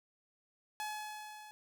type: tone with level ramp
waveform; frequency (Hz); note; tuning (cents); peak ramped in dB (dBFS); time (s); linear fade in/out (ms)
sawtooth; 850; G#5; +40; -33 to -47; 0.8-1.51; 0
effects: none